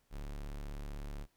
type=tone; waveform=45% pulse; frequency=35.98 Hz; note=D1; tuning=35 cents flat; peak=-40 dBFS; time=0.1-1.27 s; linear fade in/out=50 ms; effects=pink hiss -75 dBFS RMS until 1.36 s